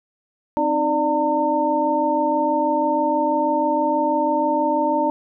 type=tone cluster; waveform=sine; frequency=262.9 / 309.1 / 589 / 909 Hz; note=C4 / D#4 / D5 / A#5; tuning=+8 / -11 / +5 / -44 cents; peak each=-27 / -23 / -22 / -20 dBFS; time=0.57-5.1 s; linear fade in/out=0 ms; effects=none